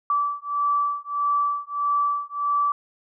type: beating tone pair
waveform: sine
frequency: 1157 / 1158.6 Hz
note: D6 / D6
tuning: -26 / -24 cents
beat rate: 1.6 Hz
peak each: -24 dBFS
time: 0.1-2.72 s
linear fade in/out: 2 ms
effects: none